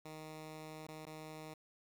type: tone with dropouts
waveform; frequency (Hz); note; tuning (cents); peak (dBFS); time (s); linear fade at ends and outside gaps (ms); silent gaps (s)
10% pulse; 156; D#3; +5; -39; 0.05-1.54; 5; 0.87-0.884 / 1.055-1.066
effects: 11-bit